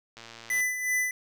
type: click train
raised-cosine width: 0.2 ms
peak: -27 dBFS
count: 51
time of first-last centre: 0.17-0.605 s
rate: 115 Hz
type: tone with tremolo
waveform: square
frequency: 2000 Hz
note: B6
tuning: 21 cents sharp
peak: -24 dBFS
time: 0.5-1.11 s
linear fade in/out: 2 ms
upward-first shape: sine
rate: 2.7 Hz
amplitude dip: 60%
effects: none